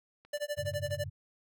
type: clicks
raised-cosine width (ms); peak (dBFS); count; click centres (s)
0.3; -40; 10; 0.25 / 0.338 / 0.374 / 0.422 / 0.58 / 0.662 / 0.739 / 0.866 / 0.909 / 0.949
type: tone with tremolo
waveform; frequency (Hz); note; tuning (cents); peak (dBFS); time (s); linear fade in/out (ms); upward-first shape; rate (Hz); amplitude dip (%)
square; 587.3; D5; 0; -31; 0.33-1.04; 5; sine; 12; 100
type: chord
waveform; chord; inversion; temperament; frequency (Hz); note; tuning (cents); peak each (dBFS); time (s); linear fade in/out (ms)
sine; F# suspended second; none; just; 92.5 / 104.06 / 138.75; F#2 / G#2 / C#3; 0 / +4 / +2; -40 / -41 / -42; 0.57-1.1; 20
effects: none